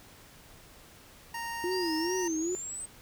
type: tone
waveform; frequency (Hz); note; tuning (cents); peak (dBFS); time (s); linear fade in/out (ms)
25% pulse; 928; A#5; -8; -31; 1.34-2.28; 5
type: tone with vibrato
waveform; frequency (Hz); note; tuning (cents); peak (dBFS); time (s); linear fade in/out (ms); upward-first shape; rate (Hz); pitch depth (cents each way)
sine; 343.4; F4; -29; -29; 1.64-2.55; 0; sine; 2.4; 150
type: exponential sweep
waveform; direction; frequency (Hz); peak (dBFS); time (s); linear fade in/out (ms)
sine; up; 4595 to 8330; -36; 1.71-2.86; 10
effects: pink hiss -54 dBFS RMS until 3.01 s